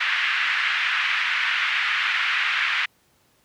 white band-pass noise, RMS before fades -23 dBFS, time 0-2.86 s, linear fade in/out 10 ms, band 1400 to 2600 Hz, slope 24 dB/octave, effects pink hiss -62 dBFS RMS until 3.44 s + high-pass 80 Hz 12 dB/octave

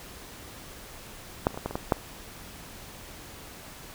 clicks, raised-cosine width 1 ms, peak -7 / -30 / -26 / -20 / -15 / -21 / -14 / -6 / -30 dBFS, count 9, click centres 1.469 / 1.506 / 1.544 / 1.575 / 1.66 / 1.71 / 1.755 / 1.922 / 1.968 s, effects pink hiss -45 dBFS RMS until 3.94 s

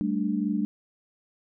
sine chord, G suspended second, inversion none, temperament equal, 196 / 220 / 293.7 Hz, G3 / A3 / D4, 0 / 0 / 0 cents, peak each -28 / -28 / -29 dBFS, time 0.01-0.65 s, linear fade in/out 0 ms, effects none

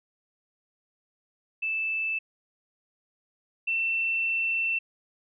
sine tone pair in turn, 2637 / 2686 Hz, E7 / E7, 0 / +32 cents, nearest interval unison, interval 32 cents, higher second, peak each -26 / -24 dBFS, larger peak second, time 1.62-2.19 / 3.67-4.79 s, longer second, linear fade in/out 10 ms, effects none

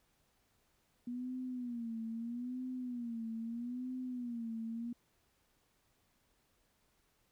sine tone with vibrato, 240 Hz, B3, 49 cents flat, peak -38 dBFS, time 1.07-4.93 s, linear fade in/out 5 ms, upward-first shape sine, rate 0.78 Hz, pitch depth 110 cents each way, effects pink hiss -75 dBFS RMS until 7.31 s

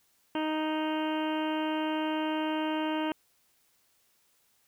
harmonic tone, 311.1 Hz, D#4, in tune, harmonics 1 / 2 / 3 / 4 / 5 / 6 / 7 / 8 / 9 / 10, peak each -30 / -36 / -35 / -44 / -42 / -49 / -48 / -48 / -43 / -45 dBFS, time 0.35-3.12 s, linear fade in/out 2 ms, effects white hiss -69 dBFS RMS until 4.67 s

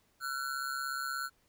square ring-modulated tone, 1421 Hz, F6, 30 cents sharp, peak -32 dBFS, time 0.2-1.3 s, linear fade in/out 50 ms, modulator 68.4 Hz, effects pink hiss -71 dBFS RMS until 1.48 s

